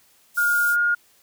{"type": "high-pass noise", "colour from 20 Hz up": "white", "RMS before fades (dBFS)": -32, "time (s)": [0.34, 0.77], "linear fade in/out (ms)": 50, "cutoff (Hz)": 6800, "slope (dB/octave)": 12}
{"type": "tone", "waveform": "sine", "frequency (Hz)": 1425, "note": "F6", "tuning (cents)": 34, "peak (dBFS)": -17, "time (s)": [0.37, 0.95], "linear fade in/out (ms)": 10}
{"effects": ["white hiss -58 dBFS RMS until 1.22 s"]}